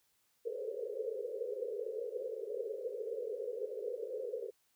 white band-pass noise, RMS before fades -40 dBFS, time 0.45-4.51 s, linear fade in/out 20 ms, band 410 to 520 Hz, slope 96 dB/octave, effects white hiss -75 dBFS RMS until 4.75 s

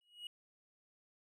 triangle tone with exponential growth, 2899 Hz, F#7, 36 cents flat, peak -39 dBFS, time 0.01-0.27 s, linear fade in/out 2 ms, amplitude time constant 55 ms, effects none

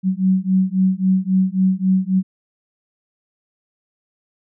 sine beating tone pair, 186.3 / 190 Hz, F#3 / F#3, +12 / +46 cents, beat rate 3.7 Hz, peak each -17 dBFS, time 0.03-2.23 s, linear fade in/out 50 ms, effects none

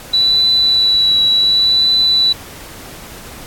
sine tone with vibrato, 3951 Hz, B7, in tune, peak -9 dBFS, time 0.13-2.33 s, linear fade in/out 10 ms, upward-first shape triangle, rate 0.68 Hz, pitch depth 18 cents each way, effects pink hiss -34 dBFS RMS until 3.46 s + AAC 64 kbps

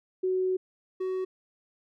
sine / triangle tone pair in turn, 372.1 / 373.9 Hz, F#4 / F#4, +10 / +18 cents, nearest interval unison, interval 8 cents, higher second, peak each -24 / -26 dBFS, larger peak first, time 0.23-0.57 / 1-1.25 s, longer first, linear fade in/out 10 ms, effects none

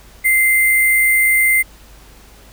sine tone with sample-and-hold, 2083 Hz, C7, 8 cents flat, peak -10 dBFS, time 0.24-1.63 s, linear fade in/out 20 ms, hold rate 11025 Hz, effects added 50 Hz sine -43 dBFS peak until 2.52 s + pink hiss -45 dBFS RMS until 2.52 s

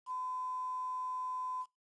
sine tone with quantisation, 1015 Hz, B5, 47 cents sharp, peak -36 dBFS, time 0.06-1.66 s, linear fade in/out 50 ms, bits 10, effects noise-tail reverb RT60 0.2 s tail -22 dB re dry + resampled to 22050 Hz

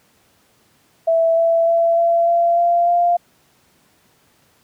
sine tone with pitch steps, 659.3 / 665.4 / 671.6 / 677.8 / 684.1 / 690.5 / 696.9 Hz, E5 / E5 / E5 / E5 / F5 / F5 / F5, 0 / +16 / +32 / +48 / -36 / -20 / -4 cents, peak -12 dBFS, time 1.07-3.17 s, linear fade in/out 10 ms, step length 300 ms, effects pink hiss -57 dBFS RMS until 4.63 s + high-pass 100 Hz 12 dB/octave

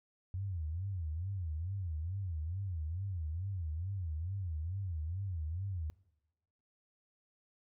sine tone with vibrato, 87.31 Hz, F2, in tune, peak -35 dBFS, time 0.34-5.9 s, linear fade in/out 0 ms, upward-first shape sine, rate 2.3 Hz, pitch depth 230 cents each way, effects noise-tail reverb RT60 1.0 s tail -24 dB re dry

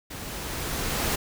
pink noise with level ramp, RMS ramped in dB -38 to -25 dBFS, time 0.1-1.16 s, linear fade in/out 10 ms, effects none

